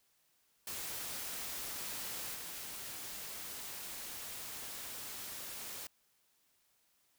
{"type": "noise with level steps", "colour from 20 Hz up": "white", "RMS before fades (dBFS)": [-42, -45], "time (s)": [0.67, 5.87], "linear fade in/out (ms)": 2, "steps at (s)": 2.34, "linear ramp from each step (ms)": 20, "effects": ["white hiss -74 dBFS RMS until 7.18 s"]}